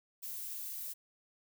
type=noise; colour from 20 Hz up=violet; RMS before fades=-42 dBFS; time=0.22-0.94 s; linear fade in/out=20 ms; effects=none